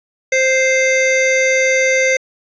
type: tone pair together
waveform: square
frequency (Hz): 523.2 / 2093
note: C5 / C7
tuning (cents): 0 / 0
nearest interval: 2 octaves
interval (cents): 2400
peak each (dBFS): -15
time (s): 0.32-2.17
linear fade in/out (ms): 5
effects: resampled to 16000 Hz + 8-bit